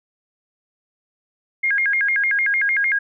sine tone with vibrato, 1864.7 Hz, A#6, in tune, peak -16 dBFS, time 1.63-2.99 s, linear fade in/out 10 ms, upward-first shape square, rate 6.6 Hz, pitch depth 230 cents each way, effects none

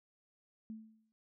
sine tone with exponential decay, 220 Hz, A3, in tune, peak -40 dBFS, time 0.7-1.12 s, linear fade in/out 0 ms, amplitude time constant 91 ms, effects none

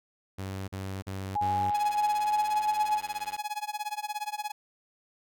sawtooth tone bursts, 96.1 Hz, G2, 34 cents flat, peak -30 dBFS, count 4, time 0.38-1.709 s, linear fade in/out 10 ms, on 300 ms, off 43 ms
sine tone with pitch glide, 830.6 to 849 Hz, G#5 to G#5, 0 to +38 cents, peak -25 dBFS, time 1.35-3.01 s, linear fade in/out 10 ms, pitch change +38 cents, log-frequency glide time 1.7-2.59 s
click train, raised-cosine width 0.3 ms, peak -31 dBFS, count 183, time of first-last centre 1.43-3.364 s, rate 94.1 Hz
45% pulse tone with tremolo, 841 Hz, G#5, 22 cents sharp, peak -29 dBFS, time 1.74-4.52 s, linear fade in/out 10 ms, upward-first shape sine, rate 17 Hz, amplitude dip 95%
effects none

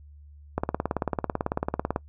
click train, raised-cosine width 1 ms, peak -11 dBFS, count 26, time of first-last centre 0.58-1.961 s, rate 18.1 Hz, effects noise-tail reverb RT60 0.1 s tail -24 dB re dry + added 73 Hz sine -46 dBFS peak until 2.08 s

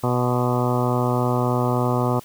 harmonic tone with a mistuned harmonic, 123.47 Hz, B2, in tune, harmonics 1 / 2 / 3 / 4 / 5 / 6 / 7 / 8 / 9 / 10, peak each -22 / -25 / -27 / -28 / -29 / -30 / -30 / -31 / -32 / -32 dBFS, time 0.03-2.2 s, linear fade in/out 10 ms, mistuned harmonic 8, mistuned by +44 cents, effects white hiss -47 dBFS RMS until 2.24 s

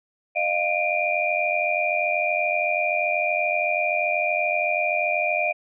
sine tone cluster, 612 / 700 / 2362 / 2455 Hz, D#5 / F5 / D7 / D#7, -29 / +4 / +9 / -24 cents, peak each -26 dBFS, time 0.35-5.53 s, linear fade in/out 20 ms, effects none

